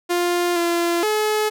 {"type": "tone with pitch steps", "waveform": "sawtooth", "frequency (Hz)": [350.6, 342.4, 427.2], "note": ["F4", "F4", "G#4"], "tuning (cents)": [7, -34, 49], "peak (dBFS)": -14, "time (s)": [0.09, 1.5], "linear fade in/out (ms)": 20, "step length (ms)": 470, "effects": []}